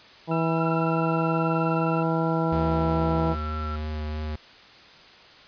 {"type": "harmonic tone", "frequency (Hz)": 163.2, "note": "E3", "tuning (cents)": -17, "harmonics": [1, 2, 3, 4, 5, 6], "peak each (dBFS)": [-25, -28, -30, -31, -32, -33], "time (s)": [0.27, 3.36], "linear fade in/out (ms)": 50}
{"type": "tone", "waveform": "35% pulse", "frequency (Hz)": 1347, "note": "E6", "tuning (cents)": 37, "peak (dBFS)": -30, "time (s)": [0.31, 2.03], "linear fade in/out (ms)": 5}
{"type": "tone with pitch glide", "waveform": "sine", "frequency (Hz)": [1366, 1344.1], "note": ["F6", "E6"], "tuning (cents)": [-39, 33], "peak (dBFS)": -33, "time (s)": [0.58, 3.76], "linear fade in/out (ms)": 5, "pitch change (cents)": -28, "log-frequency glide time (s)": [2.23, 3.12]}
{"type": "tone with vibrato", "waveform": "square", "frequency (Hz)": 76.6, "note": "D#2", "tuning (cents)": -27, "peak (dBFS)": -29, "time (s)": [2.52, 4.36], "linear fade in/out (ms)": 5, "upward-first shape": "triangle", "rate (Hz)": 3.1, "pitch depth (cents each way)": 15}
{"effects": ["white hiss -49 dBFS RMS until 5.47 s", "resampled to 11025 Hz"]}